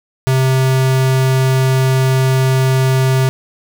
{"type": "tone", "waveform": "square", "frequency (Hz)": 131.4, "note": "C3", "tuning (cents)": 8, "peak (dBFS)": -11, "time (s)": [0.27, 3.29], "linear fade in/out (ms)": 0, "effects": []}